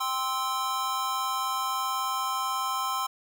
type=chord; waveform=square; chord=C major; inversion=second; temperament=just; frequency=784.9 / 1046.5 / 1308.1 Hz; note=G5 / C6 / E6; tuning=+2 / 0 / -14 cents; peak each=-36 / -30 / -33 dBFS; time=0-3.07 s; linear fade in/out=10 ms; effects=none